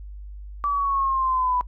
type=exponential sweep; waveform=sine; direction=down; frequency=1158 to 987.8 Hz; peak=-20 dBFS; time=0.64-1.61 s; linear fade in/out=0 ms; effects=noise-tail reverb RT60 0.1 s tail -21 dB re dry + added 50 Hz sine -35 dBFS peak until 1.67 s